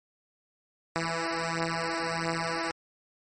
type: beating tone pair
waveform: 5% pulse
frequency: 164.81 / 166.31 Hz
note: E3 / E3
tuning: 0 / +16 cents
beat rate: 1.5 Hz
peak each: -20 dBFS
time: 0.96-2.71 s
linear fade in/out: 0 ms
effects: MP3 32 kbps